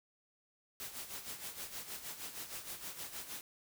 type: noise with tremolo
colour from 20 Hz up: white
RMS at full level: -43 dBFS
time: 0.8-3.41 s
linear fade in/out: 0 ms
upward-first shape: sine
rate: 6.4 Hz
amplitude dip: 65%
effects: none